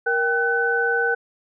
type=tone cluster; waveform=sine; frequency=468.8 / 785 / 1507 Hz; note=A#4 / G5 / F#6; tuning=+10 / +2 / +31 cents; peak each=-23 / -27 / -20 dBFS; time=0.06-1.15 s; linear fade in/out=10 ms; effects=none